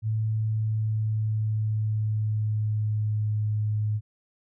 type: tone with pitch glide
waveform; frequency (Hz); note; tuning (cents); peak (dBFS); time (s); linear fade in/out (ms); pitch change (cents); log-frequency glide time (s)
sine; 109.6 to 106.48; A2 to G#2; -6 to +44; -23; 0.02-4.01; 50; -50; 0.2-3.37
effects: none